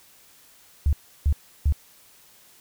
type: tone bursts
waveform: sine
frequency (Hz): 73.2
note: D2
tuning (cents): -5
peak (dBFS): -16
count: 3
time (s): 0.86-1.724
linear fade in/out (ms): 0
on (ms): 68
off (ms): 330
effects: white hiss -54 dBFS RMS until 2.6 s